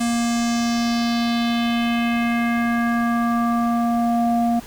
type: tone with low-pass filter sweep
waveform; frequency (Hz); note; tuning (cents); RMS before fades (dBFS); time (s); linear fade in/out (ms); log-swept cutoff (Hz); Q
square; 234.9; A#3; +13; -20; 0-4.6; 10; 8700 to 620; 2.6
effects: pink hiss -41 dBFS RMS until 4.66 s